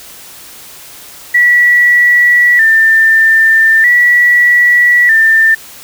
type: tone with vibrato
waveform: sine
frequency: 1864.7 Hz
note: A#6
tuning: in tune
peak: -4 dBFS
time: 1.34-5.55 s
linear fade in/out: 10 ms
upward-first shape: square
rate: 0.4 Hz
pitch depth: 71 cents each way
effects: white hiss -33 dBFS RMS until 5.83 s